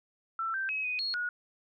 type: tone with pitch steps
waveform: sine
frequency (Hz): 1336 / 1562 / 2556 / 2494 / 4306 / 1452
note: E6 / G6 / D#7 / D#7 / C8 / F#6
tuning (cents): +23 / -7 / +46 / +3 / +49 / -33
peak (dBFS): -30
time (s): 0.39-1.29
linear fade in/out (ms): 2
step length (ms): 150
effects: none

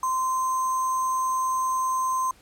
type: tone with sample-and-hold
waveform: sine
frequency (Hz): 1035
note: C6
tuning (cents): -19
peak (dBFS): -22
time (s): 0.03-2.31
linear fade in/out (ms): 2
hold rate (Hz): 7350
effects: pink hiss -56 dBFS RMS until 2.41 s + low-pass 12000 Hz 12 dB/octave

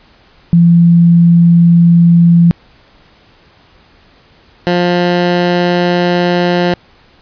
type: tone pair in turn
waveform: sine / 15% pulse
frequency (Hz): 170.4 / 176.31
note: F3 / F3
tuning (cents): -42 / +17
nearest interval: minor second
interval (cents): 59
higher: second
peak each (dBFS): -3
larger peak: neither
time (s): 0.53-2.51 / 4.67-6.74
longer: second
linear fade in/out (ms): 0
effects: pink hiss -46 dBFS RMS until 7.21 s + resampled to 11025 Hz

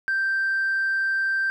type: tone with tanh clipping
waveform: triangle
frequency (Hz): 1568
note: G6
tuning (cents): 0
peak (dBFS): -21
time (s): 0.08-1.5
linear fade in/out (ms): 0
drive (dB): 5
effects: none

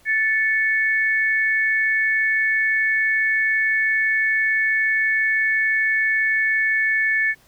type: tone pair together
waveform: sine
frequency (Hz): 1754.7 / 2217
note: A6 / C#7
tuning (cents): -5 / 0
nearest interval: major third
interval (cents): 405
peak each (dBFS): -18 / -22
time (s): 0.05-7.35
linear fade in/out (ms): 50
effects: pink hiss -55 dBFS RMS until 7.47 s

